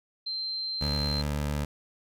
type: tone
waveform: sine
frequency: 4128 Hz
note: C8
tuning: 24 cents flat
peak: -30 dBFS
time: 0.26-1.22 s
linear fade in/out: 10 ms
type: tone with pitch glide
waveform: 20% pulse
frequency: 72.6 to 73.23 Hz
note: D2 to D2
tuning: -19 to -4 cents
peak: -23 dBFS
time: 0.81-1.65 s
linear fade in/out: 5 ms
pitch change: +15 cents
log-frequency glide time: 1.15-1.26 s
effects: none